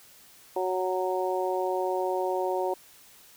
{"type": "harmonic tone", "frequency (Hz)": 185, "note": "F#3", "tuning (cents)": 0, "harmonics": [2, 3, 4, 5], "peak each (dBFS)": [-29, -31, -32, -33], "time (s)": [0.56, 2.74], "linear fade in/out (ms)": 5, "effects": ["white hiss -54 dBFS RMS until 3.36 s"]}